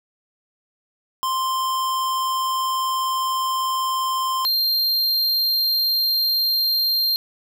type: tone pair in turn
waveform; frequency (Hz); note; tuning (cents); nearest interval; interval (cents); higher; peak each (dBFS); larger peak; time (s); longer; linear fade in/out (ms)
square; 1046.5 / 4186; C6 / C8; 0 / 0; 2 octaves; 2400; second; -21 / -18; second; 1.23-4.45 / 4.45-7.16; first; 0
effects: none